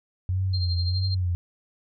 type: tone with vibrato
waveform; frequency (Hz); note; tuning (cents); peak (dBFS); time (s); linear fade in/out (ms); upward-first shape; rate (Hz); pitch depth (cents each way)
sine; 90.6; F#2; -36; -22; 0.29-1.35; 0; sine; 1.6; 79
type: tone with tremolo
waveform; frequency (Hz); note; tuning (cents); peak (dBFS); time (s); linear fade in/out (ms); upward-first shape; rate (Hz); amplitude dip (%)
sine; 4186; C8; 0; -28; 0.53-1.15; 10; triangle; 12; 80
effects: none